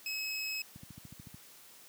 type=tone; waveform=25% pulse; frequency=2568 Hz; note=E7; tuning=46 cents flat; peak=-31 dBFS; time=0.06-0.62 s; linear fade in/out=2 ms
type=click train; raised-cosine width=5 ms; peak=-34 dBFS; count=9; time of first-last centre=0.76-1.344 s; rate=13.7 Hz
effects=white hiss -56 dBFS RMS until 1.88 s + high-pass 100 Hz 12 dB/octave